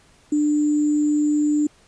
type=tone with sample-and-hold; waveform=sine; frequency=297.4 Hz; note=D4; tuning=22 cents sharp; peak=-16 dBFS; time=0.32-1.67 s; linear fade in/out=5 ms; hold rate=7350 Hz; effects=pink hiss -55 dBFS RMS until 1.87 s + resampled to 22050 Hz